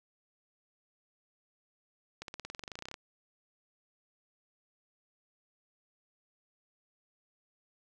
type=accelerating click train; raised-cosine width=0.2 ms; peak=-24 dBFS; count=18; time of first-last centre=2.22-2.942 s; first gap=62 ms; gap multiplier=0.95; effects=none